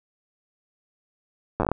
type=slowing click train; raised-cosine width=1 ms; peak=-9 dBFS; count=8; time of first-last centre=1.6-1.716 s; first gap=9 ms; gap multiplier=1.2; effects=none